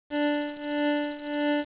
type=tone with tremolo; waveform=25% pulse; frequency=293.7 Hz; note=D4; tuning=in tune; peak=-18 dBFS; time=0.1-1.65 s; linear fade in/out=50 ms; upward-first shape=triangle; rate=1.6 Hz; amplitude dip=90%; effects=resampled to 8000 Hz + 8-bit